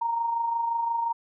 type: tone with amplitude modulation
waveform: sine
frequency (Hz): 929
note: A#5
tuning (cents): -6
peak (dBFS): -22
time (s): 0.01-1.13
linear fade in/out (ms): 10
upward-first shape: sine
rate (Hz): 25.7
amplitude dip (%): 45
effects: none